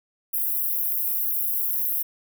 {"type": "high-pass noise", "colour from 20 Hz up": "pink", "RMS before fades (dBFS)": -25, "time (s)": [0.33, 2.03], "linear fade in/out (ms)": 10, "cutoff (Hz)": 12000, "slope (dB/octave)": 48, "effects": []}